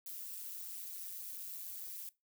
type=noise with amplitude modulation; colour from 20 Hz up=violet; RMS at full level=-42 dBFS; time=0.06-2.09 s; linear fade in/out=2 ms; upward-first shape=sine; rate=185 Hz; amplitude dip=80%; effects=noise-tail reverb RT60 0.2 s tail -19 dB re dry